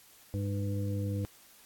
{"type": "harmonic tone with a mistuned harmonic", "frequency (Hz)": 101.2, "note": "G#2", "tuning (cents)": -44, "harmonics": [1, 2, 3, 5], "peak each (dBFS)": [-31, -39, -40, -42], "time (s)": [0.34, 1.25], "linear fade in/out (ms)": 0, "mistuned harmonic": 5, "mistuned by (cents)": -36, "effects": ["white hiss -58 dBFS RMS until 1.65 s", "AAC 64 kbps"]}